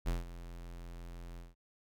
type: tone with ADSR envelope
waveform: square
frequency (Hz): 42.95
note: F1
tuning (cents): -28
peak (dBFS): -30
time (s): 0.05-1.55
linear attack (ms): 30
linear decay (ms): 160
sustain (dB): -15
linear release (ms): 170
effects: none